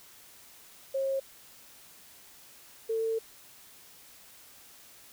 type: tone pair in turn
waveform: sine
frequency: 540 / 448.7 Hz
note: C#5 / A4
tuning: -45 / +34 cents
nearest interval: minor third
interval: 321 cents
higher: first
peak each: -27 / -27 dBFS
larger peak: neither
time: 0.94-1.2 / 2.89-3.19 s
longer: second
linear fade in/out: 10 ms
effects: white hiss -54 dBFS RMS until 5.12 s